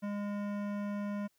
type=tone with hard clipping; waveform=sine; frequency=204.3 Hz; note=G#3; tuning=28 cents flat; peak=-36 dBFS; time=0.02-1.28 s; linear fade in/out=20 ms; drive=16 dB; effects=white hiss -75 dBFS RMS until 1.38 s